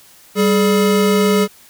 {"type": "tone pair together", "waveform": "square", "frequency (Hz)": [196, 423.3], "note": ["G3", "G#4"], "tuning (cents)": [0, 33], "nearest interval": "octave + minor second", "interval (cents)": 1333, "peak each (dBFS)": -15, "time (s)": [0.35, 1.48], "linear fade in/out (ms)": 50, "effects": ["white hiss -46 dBFS RMS until 1.69 s"]}